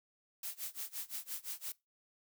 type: noise with tremolo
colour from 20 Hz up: blue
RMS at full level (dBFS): -40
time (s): 0.43-1.72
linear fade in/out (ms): 2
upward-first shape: sine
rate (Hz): 5.8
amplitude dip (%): 95
effects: noise-tail reverb RT60 0.2 s tail -21 dB re dry